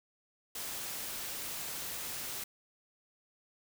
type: noise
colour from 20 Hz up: white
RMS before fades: -40 dBFS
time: 0.55-2.44 s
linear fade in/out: 5 ms
effects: none